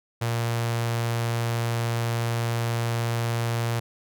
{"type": "tone with notch filter", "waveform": "sawtooth", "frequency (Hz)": 116.54, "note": "A#2", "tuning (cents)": 0, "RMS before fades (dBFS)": -26, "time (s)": [0.21, 3.8], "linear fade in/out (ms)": 10, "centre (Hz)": 270, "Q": 1.4, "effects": []}